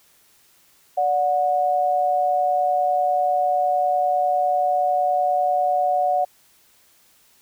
sine tone pair together, 580.6 / 731 Hz, D5 / F#5, -20 / -21 cents, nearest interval major third, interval 399 cents, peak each -23 / -18 dBFS, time 0.97-6.25 s, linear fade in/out 10 ms, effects white hiss -57 dBFS RMS until 7.41 s

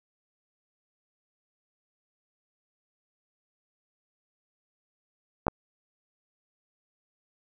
clicks, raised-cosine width 1 ms, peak -10 dBFS, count 2, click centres 5.468 / 5.482 s, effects none

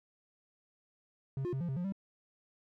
triangle tone with pitch steps, 134.8 / 355.1 / 133.9 / 172.8 / 133.6 / 177 / 195.1 Hz, C#3 / F4 / C3 / F3 / C3 / F3 / G3, -48 / +29 / +40 / -18 / +36 / +23 / -8 cents, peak -31 dBFS, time 1.37-1.923 s, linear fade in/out 2 ms, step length 79 ms, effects none

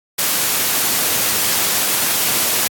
white noise, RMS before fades -17 dBFS, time 0.18-2.68 s, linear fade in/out 10 ms, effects high-pass 100 Hz 12 dB/octave + AAC 64 kbps

